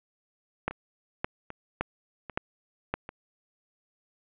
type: two click trains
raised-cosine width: 0.5 ms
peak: -23 / -12 dBFS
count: 4 / 5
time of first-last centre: 0.71-3.091 / 0.68-2.94 s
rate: 1.26 / 1.77 Hz
effects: resampled to 8000 Hz + 8-bit